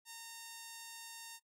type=tone; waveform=5% pulse; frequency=918 Hz; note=A#5; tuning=27 cents flat; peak=-36 dBFS; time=0.05-1.4 s; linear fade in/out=50 ms; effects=noise-tail reverb RT60 0.1 s tail -21 dB re dry + AAC 48 kbps